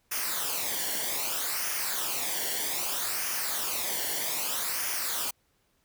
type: noise with flanger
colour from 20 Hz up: white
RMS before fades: -31 dBFS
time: 0.11-5.31 s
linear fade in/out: 10 ms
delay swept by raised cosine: 0.25 to 0.8 ms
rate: 0.63 Hz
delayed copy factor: -0.65
effects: pink hiss -71 dBFS RMS until 5.84 s